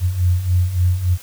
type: beating tone pair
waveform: sine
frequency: 87.31 / 90.81 Hz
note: F2 / F#2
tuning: 0 / -32 cents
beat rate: 3.5 Hz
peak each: -20 / -15 dBFS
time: 0-1.18 s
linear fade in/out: 50 ms
effects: white hiss -41 dBFS RMS until 1.22 s